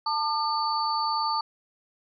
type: tone cluster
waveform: sine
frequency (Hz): 893 / 1203 / 4515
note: A5 / D6 / C#8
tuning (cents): +25 / +41 / +31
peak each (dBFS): -27 / -28 / -31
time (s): 0.06-1.41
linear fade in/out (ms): 5
effects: none